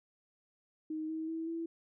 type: tone with pitch steps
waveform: sine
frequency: 312.7 / 318.7 / 324.9 / 331.1 Hz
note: D#4 / D#4 / E4 / E4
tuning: +9 / +42 / -25 / +8 cents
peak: -35 dBFS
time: 0.9-1.66 s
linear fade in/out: 5 ms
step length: 190 ms
effects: none